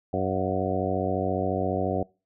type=harmonic tone with a mistuned harmonic; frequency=94.4 Hz; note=F#2; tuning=35 cents sharp; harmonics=1 / 2 / 3 / 4 / 5 / 6 / 7 / 8; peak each=-32 / -32 / -32 / -32 / -32 / -32 / -32 / -32 dBFS; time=0.13-2.03 s; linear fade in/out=5 ms; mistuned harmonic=8; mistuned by=-54 cents; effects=noise-tail reverb RT60 0.3 s tail -24 dB re dry